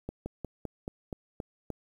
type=slowing click train; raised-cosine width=2 ms; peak=-22 dBFS; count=8; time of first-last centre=0.09-1.703 s; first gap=170 ms; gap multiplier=1.1; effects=9-bit